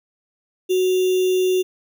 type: tone with sample-and-hold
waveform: sine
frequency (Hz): 370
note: F#4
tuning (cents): 0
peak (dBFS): -15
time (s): 0.69-1.63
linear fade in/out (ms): 20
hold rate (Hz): 3150
effects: none